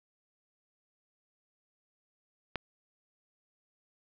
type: click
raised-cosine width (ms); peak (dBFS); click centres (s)
0.3; -16; 2.557
effects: low-pass 4000 Hz 12 dB/octave